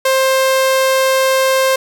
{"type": "tone", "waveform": "sawtooth", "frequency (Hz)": 528, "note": "C5", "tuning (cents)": 16, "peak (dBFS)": -7, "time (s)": [0.05, 1.76], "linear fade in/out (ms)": 5, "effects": []}